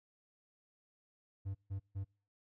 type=tone bursts; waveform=triangle; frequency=97.6 Hz; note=G2; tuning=7 cents flat; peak=-35 dBFS; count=3; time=1.45-2.047 s; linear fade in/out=20 ms; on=99 ms; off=150 ms; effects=noise-tail reverb RT60 0.4 s tail -26 dB re dry